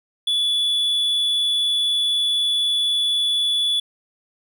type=tone; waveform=triangle; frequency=3436 Hz; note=A7; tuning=42 cents flat; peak=-16 dBFS; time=0.27-3.8 s; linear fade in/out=5 ms; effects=none